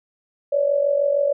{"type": "tone with amplitude modulation", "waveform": "sine", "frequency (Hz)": 570, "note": "C#5", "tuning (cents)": 48, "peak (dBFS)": -13, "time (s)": [0.52, 1.33], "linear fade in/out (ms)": 10, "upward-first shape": "sine", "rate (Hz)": 46.5, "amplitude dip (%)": 70, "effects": []}